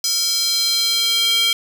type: tone with high-pass filter sweep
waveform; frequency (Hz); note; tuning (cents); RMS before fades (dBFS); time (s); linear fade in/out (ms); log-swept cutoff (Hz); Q
square; 458; A#4; -31; -18; 0.04-1.53; 2; 5200 to 3000; 3.7
effects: none